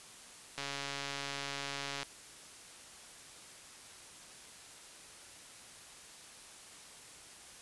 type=click train; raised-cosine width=0.2 ms; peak=-21 dBFS; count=204; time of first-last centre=0.58-2.03 s; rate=140 Hz; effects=white hiss -53 dBFS RMS until 7.61 s + resampled to 24000 Hz